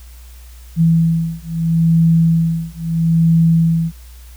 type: beating tone pair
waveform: sine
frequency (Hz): 164.4 / 165.16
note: E3 / E3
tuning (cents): -4 / +4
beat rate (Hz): 0.76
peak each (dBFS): -14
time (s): 0.76-3.92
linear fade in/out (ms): 50
effects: added 60 Hz sine -35 dBFS peak until 4.36 s + white hiss -47 dBFS RMS until 4.36 s